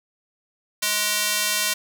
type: tone with high-pass filter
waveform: square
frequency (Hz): 210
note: G#3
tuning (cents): +19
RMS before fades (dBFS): -23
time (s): 0.82-1.74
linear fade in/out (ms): 10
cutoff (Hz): 2300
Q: 0.51
effects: none